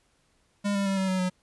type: tone with pitch steps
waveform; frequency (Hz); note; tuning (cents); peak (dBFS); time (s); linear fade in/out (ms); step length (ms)
square; 202.6 / 198.55 / 194.57 / 190.68 / 186.86 / 183.12; G#3 / G3 / G3 / G3 / F#3 / F#3; -43 / +22 / -13 / -48 / +17 / -18; -25; 0.64-1.3; 20; 110
effects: pink hiss -68 dBFS RMS until 1.42 s + resampled to 24000 Hz